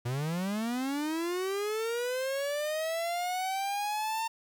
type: linear sweep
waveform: 45% pulse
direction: up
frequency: 116.54 to 908 Hz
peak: -30 dBFS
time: 0.05-4.28 s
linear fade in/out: 10 ms
effects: 11-bit